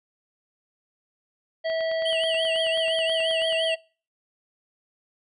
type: harmonic tone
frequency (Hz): 650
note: E5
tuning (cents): -24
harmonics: 1 / 3 / 5 / 7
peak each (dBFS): -24 / -34 / -38 / -41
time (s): 1.64-3.76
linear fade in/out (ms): 20
type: click train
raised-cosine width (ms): 0.3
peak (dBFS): -25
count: 18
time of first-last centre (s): 1.7-3.526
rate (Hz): 9.31
type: tone with vibrato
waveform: triangle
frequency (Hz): 2982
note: F#7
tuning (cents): +13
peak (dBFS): -24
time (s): 2.05-3.75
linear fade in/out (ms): 10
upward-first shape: triangle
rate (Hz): 5.8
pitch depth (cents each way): 180
effects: noise-tail reverb RT60 0.4 s tail -25 dB re dry + resampled to 24000 Hz